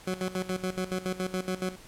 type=tone with tremolo; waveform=20% pulse; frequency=185 Hz; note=F#3; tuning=in tune; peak=-23 dBFS; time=0.07-1.76 s; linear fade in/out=5 ms; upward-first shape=square; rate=7.1 Hz; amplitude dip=80%; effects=pink hiss -51 dBFS RMS until 1.87 s + low-pass 12000 Hz 12 dB/octave